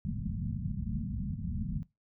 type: low-pass noise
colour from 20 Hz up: white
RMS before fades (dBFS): -35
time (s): 0.05-1.83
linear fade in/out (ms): 0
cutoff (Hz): 230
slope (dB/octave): 96
effects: noise-tail reverb RT60 0.2 s tail -19 dB re dry